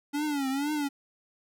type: tone with vibrato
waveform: square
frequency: 283.3 Hz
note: C#4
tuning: 38 cents sharp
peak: -28 dBFS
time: 0.13-0.89 s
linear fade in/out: 20 ms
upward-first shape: triangle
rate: 2.1 Hz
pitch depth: 140 cents each way
effects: none